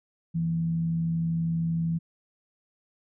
sine tone with frequency modulation, 165.5 Hz, E3, 7 cents sharp, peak -24 dBFS, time 0.34-1.99 s, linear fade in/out 20 ms, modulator 72.7 Hz, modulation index 0.21, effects none

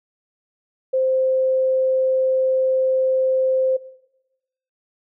sine tone, 522 Hz, C5, 4 cents flat, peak -16 dBFS, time 0.93-3.77 s, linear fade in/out 10 ms, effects noise-tail reverb RT60 1.0 s tail -19 dB re dry

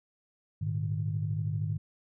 sine chord, Ab suspended second, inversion none, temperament equal with one note detuned, 103.83 / 116.54 / 152.36 Hz, Ab2 / Bb2 / Eb3, 0 / 0 / -36 cents, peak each -31 / -37 / -32 dBFS, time 0.61-1.78 s, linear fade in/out 10 ms, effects tanh soft clip ceiling -19 dBFS

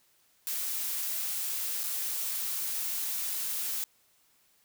blue noise with dropouts, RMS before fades -33 dBFS, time 0.47-3.84 s, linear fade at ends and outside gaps 0 ms, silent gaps 1.833-1.838 s, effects white hiss -67 dBFS RMS until 4.64 s

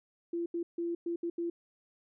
sine tone bursts at uneven times, 340.9 Hz, F4, 42 cents flat, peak -31 dBFS, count 6, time 0.33-0.46 / 0.54-0.63 / 0.78-0.95 / 1.06-1.16 / 1.23-1.3 / 1.38-1.5 s, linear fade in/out 5 ms, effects none

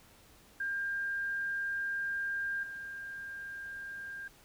sine tone with level steps, 1600 Hz, G6, 35 cents sharp, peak -32 / -40 dBFS, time 0.6-4.28 s, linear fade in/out 5 ms, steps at 2.63 s, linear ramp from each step 2 ms, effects pink hiss -60 dBFS RMS until 4.44 s

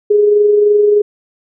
sine tone with amplitude modulation, 415.3 Hz, G#4, in tune, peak -5 dBFS, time 0.1-1.02 s, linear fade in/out 10 ms, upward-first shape sine, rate 23.2 Hz, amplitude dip 35%, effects none

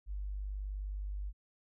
sine tone, 49.61 Hz, G1, 21 cents sharp, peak -36 dBFS, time 0.06-1.33 s, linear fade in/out 50 ms, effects none

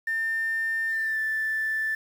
triangle tone with pitch glide, 1800 to 1761.9 Hz, A6 to A6, +39 to +2 cents, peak -21 dBFS, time 0.07-1.95 s, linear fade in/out 5 ms, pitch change -37 cents, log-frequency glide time 0.88-1.19 s, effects tanh soft clip ceiling -22 dBFS + 8-bit

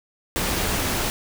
pink noise, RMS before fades -24 dBFS, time 0.36-1.1 s, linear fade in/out 0 ms, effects none

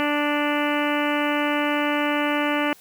harmonic tone, 293.7 Hz, D4, in tune, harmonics 1 / 2 / 3 / 4 / 5 / 6 / 7 / 8 / 9 / 10, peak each -24 / -27 / -29 / -30 / -31 / -32 / -32 / -33 / -34 / -34 dBFS, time 0-2.73 s, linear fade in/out 0 ms, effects white hiss -51 dBFS RMS until 2.8 s

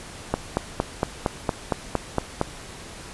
click train, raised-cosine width 1 ms, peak -6 dBFS, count 10, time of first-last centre 0.34-2.414 s, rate 4.34 Hz, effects pink hiss -40 dBFS RMS until 3.13 s + resampled to 24000 Hz

